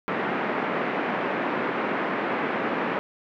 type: band-pass noise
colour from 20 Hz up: pink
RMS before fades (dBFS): -27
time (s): 0.08-2.99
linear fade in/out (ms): 0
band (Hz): 210 to 2200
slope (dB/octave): 24
effects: none